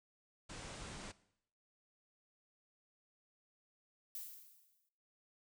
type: low-pass noise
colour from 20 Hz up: pink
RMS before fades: -49 dBFS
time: 0.49-1.12 s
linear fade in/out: 10 ms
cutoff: 9500 Hz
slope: 96 dB/octave
type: noise with exponential decay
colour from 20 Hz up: violet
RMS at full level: -44 dBFS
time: 4.15-4.89 s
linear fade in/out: 1 ms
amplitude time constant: 160 ms
effects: noise-tail reverb RT60 0.7 s tail -18 dB re dry